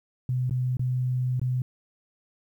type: tone with dropouts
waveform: sine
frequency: 126.6 Hz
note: B2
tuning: 43 cents sharp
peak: -23 dBFS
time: 0.29-1.62 s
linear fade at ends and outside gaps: 2 ms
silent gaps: 0.496-0.509 / 0.77-0.794 / 1.396-1.415 s
effects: 10-bit